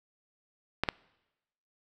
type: clicks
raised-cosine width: 0.3 ms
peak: -10 dBFS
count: 2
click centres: 0.836 / 0.888 s
effects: noise-tail reverb RT60 1.0 s tail -24 dB re dry